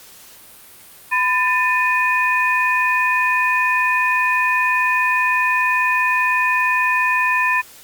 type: tone cluster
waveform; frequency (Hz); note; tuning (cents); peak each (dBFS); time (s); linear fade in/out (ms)
sine; 1006 / 1781 / 2480; B5 / A6 / D#7; +32 / +21 / -6; -19; 1.11-7.62; 20
effects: white hiss -43 dBFS RMS until 7.83 s + Opus 48 kbps